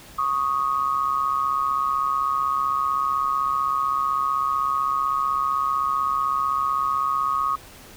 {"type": "tone pair together", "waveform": "sine", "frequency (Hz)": [1108.7, 1244.5], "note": ["C#6", "D#6"], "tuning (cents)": [0, 0], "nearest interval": "major second", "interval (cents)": 200, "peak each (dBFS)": -23, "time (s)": [0.18, 7.56], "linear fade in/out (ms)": 10, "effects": ["pink hiss -45 dBFS RMS until 7.96 s"]}